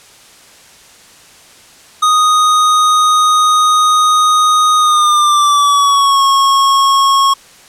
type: tone with pitch glide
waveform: square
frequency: 1243 to 1094.7 Hz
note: D#6 to C#6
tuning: -2 to -22 cents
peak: -8 dBFS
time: 2.02-7.34 s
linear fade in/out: 10 ms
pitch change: -220 cents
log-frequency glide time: 4.77-6.23 s
effects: white hiss -41 dBFS RMS until 7.68 s + low-pass 9000 Hz 12 dB/octave